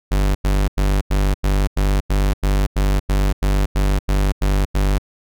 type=tone bursts; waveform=45% pulse; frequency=49 Hz; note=G1; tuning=in tune; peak=-14 dBFS; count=15; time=0.11-4.984 s; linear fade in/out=10 ms; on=240 ms; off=91 ms; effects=none